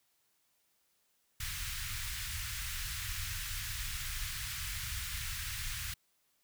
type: band-stop noise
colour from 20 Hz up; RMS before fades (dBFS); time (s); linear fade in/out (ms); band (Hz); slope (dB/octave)
pink; -39; 1.4-5.94; 5; 110 to 1500; 24
effects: white hiss -75 dBFS RMS until 6.43 s